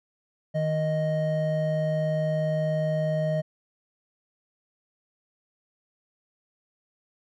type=tone pair together; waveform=triangle; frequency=156.16 / 622.3 Hz; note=D#3 / D#5; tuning=+7 / 0 cents; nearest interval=2 octaves; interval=2393 cents; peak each=-24 dBFS; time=0.54-3.42 s; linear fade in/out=20 ms; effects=none